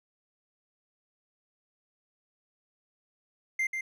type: tone with echo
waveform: triangle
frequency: 2093 Hz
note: C7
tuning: in tune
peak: -24 dBFS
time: 3.59-3.67 s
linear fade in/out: 5 ms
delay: 140 ms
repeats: 1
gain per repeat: -5 dB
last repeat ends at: 3.81 s
effects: none